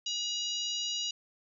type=harmonic tone; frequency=961 Hz; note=B5; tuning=48 cents flat; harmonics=3 / 4 / 5 / 6 / 7; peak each=-35 / -37 / -39 / -41 / -42 dBFS; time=0.06-1.11 s; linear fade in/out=5 ms; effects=none